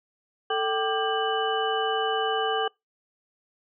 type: tone cluster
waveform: sine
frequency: 442.3 / 776 / 1183 / 1598 / 2975 Hz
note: A4 / G5 / D6 / G6 / F#7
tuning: +9 / -18 / +12 / +33 / +9 cents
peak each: -27 / -28 / -31 / -33 / -32 dBFS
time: 0.5-2.68 s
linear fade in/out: 5 ms
effects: noise-tail reverb RT60 0.2 s tail -26 dB re dry